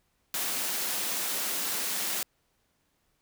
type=high-pass noise; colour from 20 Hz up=white; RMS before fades=-31 dBFS; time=0.34-2.23 s; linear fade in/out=2 ms; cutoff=170 Hz; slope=24 dB/octave; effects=pink hiss -73 dBFS RMS until 3.21 s